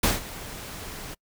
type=noise with ADSR envelope; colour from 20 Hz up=pink; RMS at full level=-20 dBFS; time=0.03-1.15 s; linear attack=7 ms; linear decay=160 ms; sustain=-18 dB; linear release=19 ms; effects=noise-tail reverb RT60 0.1 s tail -26 dB re dry